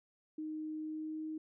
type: tone with pitch glide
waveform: sine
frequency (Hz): 310.3 to 313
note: D#4 to D#4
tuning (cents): -5 to +10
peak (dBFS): -38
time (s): 0.38-1.38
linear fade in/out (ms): 5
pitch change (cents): +15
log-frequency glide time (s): 0.78-1.27
effects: none